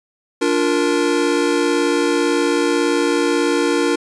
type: chord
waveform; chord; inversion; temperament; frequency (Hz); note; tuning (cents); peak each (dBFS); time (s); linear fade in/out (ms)
square; Bb major; first; just; 291.4 / 349.6 / 466.2; D4 / F4 / Bb4; -13 / +2 / 0; -20; 0.41-3.96; 10
effects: resampled to 22050 Hz